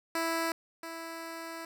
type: tone pair in turn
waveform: 10% pulse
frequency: 329.6 / 329.6 Hz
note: E4 / E4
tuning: 0 / 0 cents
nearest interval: unison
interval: 0 cents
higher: neither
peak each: -21 / -31 dBFS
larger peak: first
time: 0.15-0.52 / 0.83-1.65 s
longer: second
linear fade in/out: 2 ms
effects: none